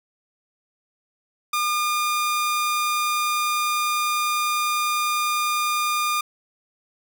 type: tone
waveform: sawtooth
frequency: 1210 Hz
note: D#6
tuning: 49 cents flat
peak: -17 dBFS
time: 1.53-6.21 s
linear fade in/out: 5 ms
effects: none